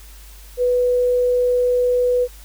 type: tone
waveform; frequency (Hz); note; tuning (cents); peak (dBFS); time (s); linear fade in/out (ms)
sine; 493.9; B4; 0; -14; 0.57-2.28; 50
effects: added 50 Hz sine -39 dBFS peak until 2.44 s + white hiss -46 dBFS RMS until 2.44 s